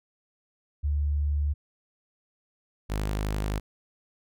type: tone pair in turn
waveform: sine / sawtooth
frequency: 73 / 51.62 Hz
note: D2 / G#1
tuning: -10 / -10 cents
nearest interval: tritone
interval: 600 cents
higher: first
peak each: -23 dBFS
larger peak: neither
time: 0.83-1.54 / 2.89-3.6 s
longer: neither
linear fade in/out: 20 ms
effects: none